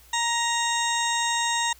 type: harmonic tone with a mistuned harmonic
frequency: 932.3 Hz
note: A#5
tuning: in tune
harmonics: 1 / 2 / 3 / 4 / 6 / 7 / 8 / 9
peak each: -26 / -29 / -35 / -29 / -39 / -34 / -32 / -38 dBFS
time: 0.13-1.73 s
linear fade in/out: 5 ms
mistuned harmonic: 2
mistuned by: +16 cents
effects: added 60 Hz sine -54 dBFS peak until 1.79 s + white hiss -54 dBFS RMS until 1.79 s